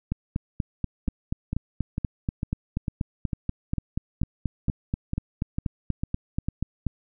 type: two click trains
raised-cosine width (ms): 5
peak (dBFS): -13 / -14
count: 29 / 13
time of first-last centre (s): 0.12-6.867 / 1.08-6.485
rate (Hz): 4.15 / 2.22
effects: none